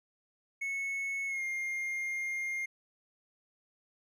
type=tone with pitch glide; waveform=triangle; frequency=2200 to 2120 Hz; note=C#7 to C7; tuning=-14 to +22 cents; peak=-31 dBFS; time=0.61-2.66 s; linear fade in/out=10 ms; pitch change=-64 cents; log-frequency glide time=1.27-1.43 s; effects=none